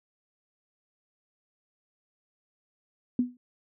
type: tone with exponential decay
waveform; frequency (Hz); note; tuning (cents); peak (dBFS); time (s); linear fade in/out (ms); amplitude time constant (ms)
sine; 246.9; B3; 0; -18; 3.19-3.37; 2; 37
effects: none